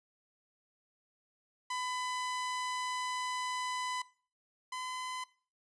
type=tone pair in turn; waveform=sawtooth; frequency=1003 / 1015.8 Hz; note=B5 / B5; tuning=+26 / +48 cents; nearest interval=unison; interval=22 cents; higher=second; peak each=-31 / -34 dBFS; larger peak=first; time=1.7-4.02 / 4.72-5.24 s; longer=first; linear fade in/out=5 ms; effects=noise-tail reverb RT60 0.4 s tail -19 dB re dry + resampled to 22050 Hz